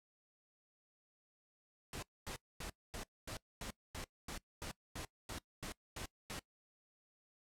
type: noise bursts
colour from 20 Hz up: pink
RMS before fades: -45 dBFS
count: 14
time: 1.93-6.394 s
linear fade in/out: 2 ms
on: 96 ms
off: 240 ms
effects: noise-tail reverb RT60 0.1 s tail -21 dB re dry + low-pass 11000 Hz 12 dB/octave